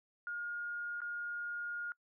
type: tone with dropouts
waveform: sine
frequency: 1425 Hz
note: F6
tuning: 34 cents sharp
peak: -37 dBFS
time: 0.27-1.92 s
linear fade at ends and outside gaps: 1 ms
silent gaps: 1.005-1.017 s
effects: noise-tail reverb RT60 0.1 s tail -25 dB re dry

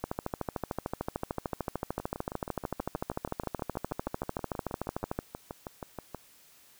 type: two click trains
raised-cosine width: 1 ms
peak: -23 / -17 dBFS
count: 27 / 70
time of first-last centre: 2-6.147 / 0.04-5.189 s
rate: 6.27 / 13.4 Hz
effects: white hiss -59 dBFS RMS until 6.79 s

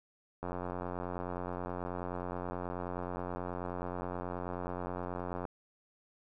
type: click train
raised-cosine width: 1 ms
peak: -24 dBFS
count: 450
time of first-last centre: 0.43-5.452 s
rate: 89.4 Hz
effects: none

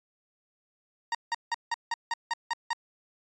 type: tone bursts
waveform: 30% pulse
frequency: 932.3 Hz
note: A#5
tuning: in tune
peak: -24 dBFS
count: 9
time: 1.12-2.732 s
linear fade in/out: 2 ms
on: 28 ms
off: 170 ms
effects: resampled to 16000 Hz

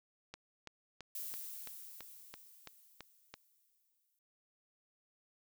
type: click train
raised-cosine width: 0.2 ms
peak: -29 dBFS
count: 10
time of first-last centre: 0.34-3.34 s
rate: 3 Hz
type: noise with exponential decay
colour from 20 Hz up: violet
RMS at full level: -42 dBFS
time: 1.15-4.19 s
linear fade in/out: 2 ms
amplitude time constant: 660 ms
effects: none

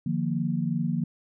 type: chord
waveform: sine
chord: Eb suspended second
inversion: none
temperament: equal with one note detuned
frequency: 151.92 / 174.61 / 233.1 Hz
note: Eb3 / F3 / Bb3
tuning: -41 / 0 / 0 cents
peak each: -29 / -28 / -29 dBFS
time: 0.06-1.04 s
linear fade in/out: 5 ms
effects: none

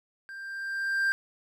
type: tone with level ramp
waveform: triangle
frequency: 1584 Hz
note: G6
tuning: 18 cents sharp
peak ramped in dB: -38 to -20 dBFS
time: 0.29-1.12 s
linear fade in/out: 0 ms
effects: none

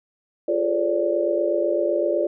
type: tone cluster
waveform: sine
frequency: 346.6 / 406.7 / 435.7 / 537 / 585 Hz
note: F4 / G#4 / A4 / C5 / D5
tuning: -13 / -36 / -17 / +45 / -7 cents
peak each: -24 / -30 / -29 / -27 / -22 dBFS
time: 0.48-2.27 s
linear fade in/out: 5 ms
effects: none

